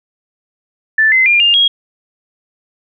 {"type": "tone with pitch steps", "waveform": "sine", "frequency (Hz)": [1760, 2057, 2404, 2810, 3284], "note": ["A6", "C7", "D7", "F7", "G#7"], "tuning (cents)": [0, -30, 40, 10, -20], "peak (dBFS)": -7, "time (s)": [0.98, 1.68], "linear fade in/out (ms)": 5, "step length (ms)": 140, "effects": []}